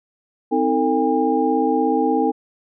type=tone cluster; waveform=sine; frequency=258.8 / 315.5 / 450.9 / 806 Hz; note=C4 / D#4 / A4 / G5; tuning=-19 / +24 / +42 / +48 cents; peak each=-21 dBFS; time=0.51-2.32 s; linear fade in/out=20 ms; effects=none